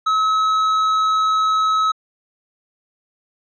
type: tone with tanh clipping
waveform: sine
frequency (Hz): 1287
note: E6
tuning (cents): -42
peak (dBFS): -16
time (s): 0.06-1.92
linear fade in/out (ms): 10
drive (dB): 9
effects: low-pass 6000 Hz 12 dB/octave